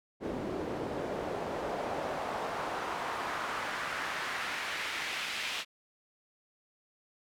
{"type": "noise with band-pass filter sweep", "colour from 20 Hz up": "pink", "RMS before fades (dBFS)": -36, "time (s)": [0.2, 5.65], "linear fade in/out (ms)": 50, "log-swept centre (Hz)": [340, 2800], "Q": 1.3, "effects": []}